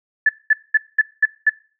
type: tone bursts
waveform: sine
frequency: 1737 Hz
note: A6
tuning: 23 cents flat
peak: -9 dBFS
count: 6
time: 0.26-1.496 s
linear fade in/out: 5 ms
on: 31 ms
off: 210 ms
effects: noise-tail reverb RT60 0.4 s tail -20 dB re dry